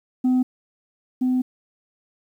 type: tone pair in turn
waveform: sine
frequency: 254.2 / 254.2 Hz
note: C4 / C4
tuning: -50 / -50 cents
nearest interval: unison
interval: 0 cents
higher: neither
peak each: -13 / -16 dBFS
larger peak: first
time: 0.24-0.43 / 1.21-1.42 s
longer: second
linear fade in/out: 10 ms
effects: tanh soft clip ceiling -15 dBFS + 9-bit